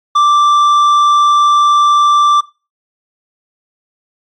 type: tone with tanh clipping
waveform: sine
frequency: 1174.7 Hz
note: D6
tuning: in tune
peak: -8 dBFS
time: 0.15-2.41 s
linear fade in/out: 10 ms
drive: 8 dB
effects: noise-tail reverb RT60 0.3 s tail -20 dB re dry + AAC 64 kbps